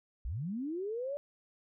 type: linear sweep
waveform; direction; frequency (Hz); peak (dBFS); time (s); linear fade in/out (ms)
sine; up; 46.25 to 587.3; -34; 0.25-1.17; 0
effects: none